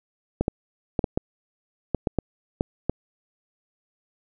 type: clicks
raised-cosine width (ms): 2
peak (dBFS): -8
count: 10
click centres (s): 0.41 / 0.481 / 0.992 / 1.042 / 1.175 / 1.947 / 2.072 / 2.187 / 2.609 / 2.896
effects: none